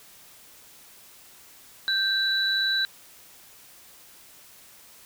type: tone pair together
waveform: sine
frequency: 1568 / 3951 Hz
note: G6 / B7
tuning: 0 / 0 cents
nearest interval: octave + major third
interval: 1600 cents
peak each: -25 / -24 dBFS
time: 1.88-2.85 s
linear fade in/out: 0 ms
effects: white hiss -51 dBFS RMS until 5.05 s